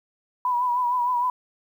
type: tone with vibrato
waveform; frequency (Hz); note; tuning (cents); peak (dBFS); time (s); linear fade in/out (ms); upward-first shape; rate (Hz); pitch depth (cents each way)
sine; 983; B5; -8; -20; 0.45-1.3; 2; triangle; 6.5; 57
effects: 9-bit